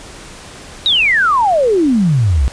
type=exponential sweep; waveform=sine; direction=down; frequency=3903 to 59.2 Hz; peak=-9 dBFS; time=0.86-2.48 s; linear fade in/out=0 ms; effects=pink hiss -34 dBFS RMS until 2.52 s + resampled to 22050 Hz